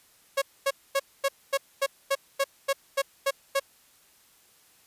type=tone bursts; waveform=sawtooth; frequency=550 Hz; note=C#5; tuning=14 cents flat; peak=-18 dBFS; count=12; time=0.37-3.598 s; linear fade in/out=10 ms; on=49 ms; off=240 ms; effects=white hiss -60 dBFS RMS until 4.86 s + resampled to 32000 Hz